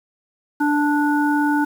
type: harmonic tone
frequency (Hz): 293.7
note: D4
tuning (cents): 0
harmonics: 1 / 3 / 5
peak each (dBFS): -17 / -22 / -24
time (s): 0.6-1.65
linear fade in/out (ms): 10
effects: 7-bit